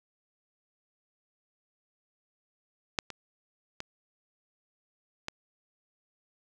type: clicks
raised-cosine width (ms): 0.2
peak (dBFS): -9 / -22 / -19 / -16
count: 4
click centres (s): 2.988 / 3.103 / 3.804 / 5.284
effects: none